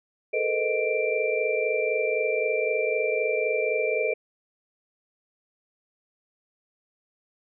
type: tone cluster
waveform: sine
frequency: 430.5 / 454.4 / 506 / 621 / 2355 Hz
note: A4 / A#4 / B4 / D#5 / D7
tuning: -38 / -44 / +42 / -3 / +4 cents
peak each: -29 dBFS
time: 0.33-4.14 s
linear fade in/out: 10 ms
effects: none